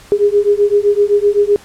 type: beating tone pair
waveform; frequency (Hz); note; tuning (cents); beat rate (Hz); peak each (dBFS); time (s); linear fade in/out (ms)
sine; 405.8 / 413.6; G#4 / G#4; -40 / -7; 7.8; -12; 0.12-1.56; 0
effects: pink hiss -41 dBFS RMS until 1.64 s + low-pass 11000 Hz 12 dB/octave